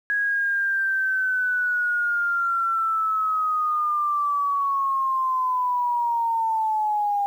sine linear sweep, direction down, 1661.2 to 803 Hz, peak -20 dBFS, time 0.1-7.26 s, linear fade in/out 0 ms, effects 9-bit

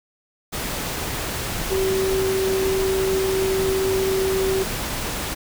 sine tone in noise, 382.4 Hz, G4, 43 cents flat, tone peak -19 dBFS, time 1.7-4.64 s, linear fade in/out 20 ms, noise pink, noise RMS -27 dBFS, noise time 0.52-5.35 s, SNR +5 dB, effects none

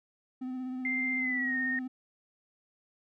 triangle tone with vibrato, 255.8 Hz, C4, 39 cents flat, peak -32 dBFS, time 0.41-1.88 s, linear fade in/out 10 ms, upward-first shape sine, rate 16 Hz, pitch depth 23 cents each way
sine tone with pitch glide, 2093 to 1843.2 Hz, C7 to A#6, 0 to -20 cents, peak -29 dBFS, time 0.85-1.79 s, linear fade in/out 2 ms, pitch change -220 cents, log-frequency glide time 1.18-1.56 s
effects none

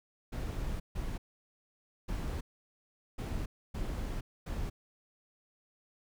brown noise bursts at uneven times, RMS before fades -36 dBFS, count 6, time 0.32-0.8 / 0.95-1.18 / 2.08-2.41 / 3.18-3.46 / 3.74-4.21 / 4.46-4.7 s, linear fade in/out 10 ms, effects none

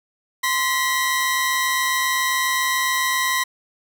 sawtooth tone pair together, 1041 / 1934.7 Hz, C6 / B6, -9 / -36 cents, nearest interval major seventh, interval 1073 cents, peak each -18 dBFS, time 0.43-3.44 s, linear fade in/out 10 ms, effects none

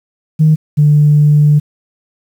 sine tone pair in turn, 155.56 / 148.4 Hz, D#3 / D3, 0 / +18 cents, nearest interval minor second, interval 82 cents, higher first, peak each -4 dBFS, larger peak neither, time 0.39-0.56 / 0.77-1.6 s, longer second, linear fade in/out 20 ms, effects tanh soft clip ceiling 0 dBFS + 7-bit

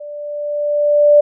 sine tone with level ramp, 588 Hz, D5, 2 cents sharp, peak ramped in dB -28 to -4 dBFS, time 0-1.21 s, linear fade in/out 10 ms, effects none

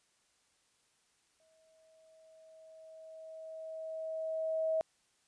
sine tone with exponential growth, 640 Hz, D#5, 49 cents sharp, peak -28 dBFS, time 1.4-4.81 s, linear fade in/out 0 ms, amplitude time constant 740 ms, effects white hiss -73 dBFS RMS until 5.27 s + resampled to 22050 Hz

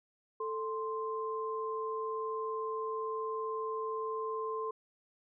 sine tone pair together, 441.1 / 1046.5 Hz, A4 / C6, +4 / 0 cents, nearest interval octave + minor third, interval 1496 cents, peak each -36 / -37 dBFS, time 0.4-4.71 s, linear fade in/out 5 ms, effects none

